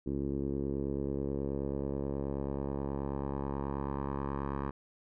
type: tone with low-pass filter sweep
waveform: 10% pulse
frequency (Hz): 69.3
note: C#2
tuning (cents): 0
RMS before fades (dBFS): -35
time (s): 0.06-4.71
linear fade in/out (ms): 10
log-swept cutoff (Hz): 340 to 1200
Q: 2.1
effects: none